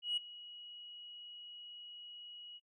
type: tone with ADSR envelope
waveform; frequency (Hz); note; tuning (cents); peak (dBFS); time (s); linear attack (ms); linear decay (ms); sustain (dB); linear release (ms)
sine; 2909; F#7; -30; -30; 0.02-2.6; 150; 11; -19; 38
effects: noise-tail reverb RT60 0.1 s tail -26 dB re dry + tanh soft clip ceiling -29 dBFS